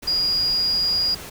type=tone in noise; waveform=sine; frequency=4861 Hz; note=D#8; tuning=41 cents flat; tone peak=-18 dBFS; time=0.07-1.15 s; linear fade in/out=10 ms; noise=pink; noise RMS=-36 dBFS; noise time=0.02-1.3 s; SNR=+15 dB; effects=none